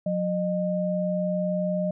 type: tone pair together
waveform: sine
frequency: 181.21 / 612 Hz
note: F#3 / D#5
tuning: -36 / -29 cents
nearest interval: octave + major sixth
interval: 2107 cents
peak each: -26 dBFS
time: 0.06-1.91 s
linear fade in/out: 5 ms
effects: none